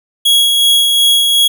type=tone with tremolo; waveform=45% pulse; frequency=3322 Hz; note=G#7; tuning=in tune; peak=-6 dBFS; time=0.25-1.48 s; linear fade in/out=10 ms; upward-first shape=sine; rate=2.7 Hz; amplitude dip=30%; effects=none